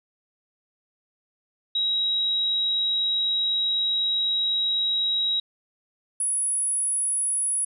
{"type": "tone pair in turn", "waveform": "sine", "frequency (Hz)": [3837, 10244], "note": ["A#7", "D#9"], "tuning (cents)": [49, 49], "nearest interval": "octave + perfect fourth", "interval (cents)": 1700, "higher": "second", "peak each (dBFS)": [-21, -22], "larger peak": "first", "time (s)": [[1.75, 5.4], [6.2, 7.65]], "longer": "first", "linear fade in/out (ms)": 5, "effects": []}